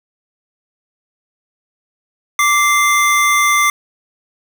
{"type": "tone pair together", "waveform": "square", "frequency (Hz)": [1170.2, 2085], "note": ["D6", "C7"], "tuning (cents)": [-7, -7], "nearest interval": "minor seventh", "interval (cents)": 1000, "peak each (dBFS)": -14, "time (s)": [2.39, 3.7], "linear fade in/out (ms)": 2, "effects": []}